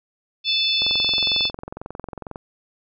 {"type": "harmonic tone", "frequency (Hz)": 876, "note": "A5", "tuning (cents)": -8, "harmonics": [3, 4, 5, 6], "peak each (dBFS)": [-26, -20, -25, -27], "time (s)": [0.44, 1.51], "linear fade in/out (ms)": 50}
{"type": "click train", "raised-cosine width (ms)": 1, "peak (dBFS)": -18, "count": 35, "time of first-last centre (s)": [0.82, 2.358], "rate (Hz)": 22.1}
{"effects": []}